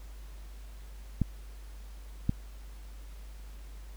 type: clicks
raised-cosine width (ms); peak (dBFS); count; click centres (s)
5; -13; 2; 1.217 / 2.294
effects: added 50 Hz sine -43 dBFS peak until 3.96 s + pink hiss -58 dBFS RMS until 3.96 s